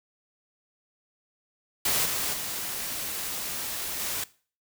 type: noise with level steps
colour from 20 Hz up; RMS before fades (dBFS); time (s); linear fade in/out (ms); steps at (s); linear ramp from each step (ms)
white; -25 / -29 / -33 / -31; 1.85-4.24; 5; 2.05 / 2.33 / 3.99; 10
effects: noise-tail reverb RT60 0.4 s tail -19 dB re dry